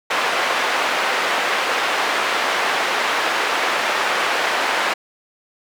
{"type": "band-pass noise", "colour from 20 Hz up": "white", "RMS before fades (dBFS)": -20, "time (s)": [0.1, 4.94], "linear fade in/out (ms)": 10, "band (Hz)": [490, 2000], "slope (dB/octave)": 12, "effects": []}